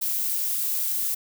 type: noise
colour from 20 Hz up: violet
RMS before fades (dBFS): -26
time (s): 0.01-1.15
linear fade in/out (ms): 10
effects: none